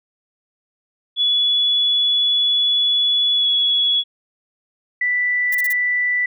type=tone with pitch glide; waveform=sine; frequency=3411 to 3372 Hz; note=G#7 to G#7; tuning=+46 to +26 cents; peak=-14 dBFS; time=1.16-4.04 s; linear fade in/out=50 ms; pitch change=-20 cents; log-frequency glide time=3.34-3.48 s
type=tone; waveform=sine; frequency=1975.5 Hz; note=B6; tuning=in tune; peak=-16 dBFS; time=5.01-6.26 s; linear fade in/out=5 ms
type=noise bursts; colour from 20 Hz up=violet; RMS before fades=-27 dBFS; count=4; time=5.52-5.729 s; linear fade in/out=5 ms; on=29 ms; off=31 ms
effects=none